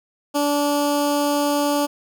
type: tone with notch filter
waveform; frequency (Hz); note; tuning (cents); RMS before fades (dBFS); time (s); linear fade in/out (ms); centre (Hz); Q
15% pulse; 289.7; D4; -24; -20; 0.34-1.87; 20; 2000; 0.97
effects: none